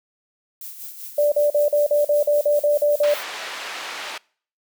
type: noise with tremolo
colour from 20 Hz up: violet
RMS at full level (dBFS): -34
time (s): 0.61-3.23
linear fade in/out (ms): 2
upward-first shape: sine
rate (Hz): 5.2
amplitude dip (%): 55
type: tone bursts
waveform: sine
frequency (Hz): 587.3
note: D5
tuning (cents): 0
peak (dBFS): -14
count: 11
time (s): 1.18-3.14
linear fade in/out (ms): 5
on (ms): 140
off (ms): 42
type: band-pass noise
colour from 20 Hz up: white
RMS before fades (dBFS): -32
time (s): 3.03-4.18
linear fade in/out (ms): 5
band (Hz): 540 to 3100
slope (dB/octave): 12
effects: noise-tail reverb RT60 0.5 s tail -25 dB re dry